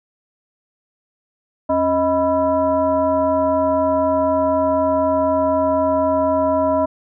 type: tone with frequency modulation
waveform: sine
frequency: 630 Hz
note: D#5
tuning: 21 cents sharp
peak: -14 dBFS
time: 1.69-6.86 s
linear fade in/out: 10 ms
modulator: 356 Hz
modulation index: 1
effects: none